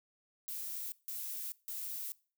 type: noise bursts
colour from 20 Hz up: violet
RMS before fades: -41 dBFS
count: 3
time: 0.48-2.12 s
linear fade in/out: 0 ms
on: 440 ms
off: 160 ms
effects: noise-tail reverb RT60 0.4 s tail -22 dB re dry